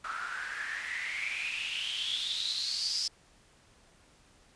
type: noise with band-pass filter sweep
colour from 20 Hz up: white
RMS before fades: -35 dBFS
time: 0.04-3.08 s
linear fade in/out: 5 ms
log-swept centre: 1300 to 5200 Hz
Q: 9.3
effects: pink hiss -62 dBFS RMS until 4.55 s + resampled to 22050 Hz